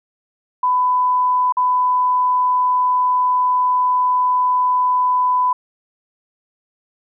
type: tone with dropouts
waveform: sine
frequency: 1000 Hz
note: B5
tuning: 21 cents sharp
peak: -13 dBFS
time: 0.63-5.53 s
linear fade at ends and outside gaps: 5 ms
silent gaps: 1.524-1.569 s
effects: none